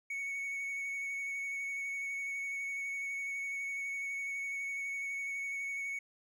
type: tone with vibrato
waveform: triangle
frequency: 2222 Hz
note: C#7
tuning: 4 cents sharp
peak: -34 dBFS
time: 0.1-5.99 s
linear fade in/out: 5 ms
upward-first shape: sine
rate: 12 Hz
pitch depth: 14 cents each way
effects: none